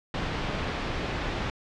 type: low-pass noise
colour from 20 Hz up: pink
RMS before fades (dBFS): -31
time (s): 0.14-1.5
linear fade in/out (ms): 2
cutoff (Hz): 3400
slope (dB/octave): 12
effects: low-pass 6000 Hz 12 dB/octave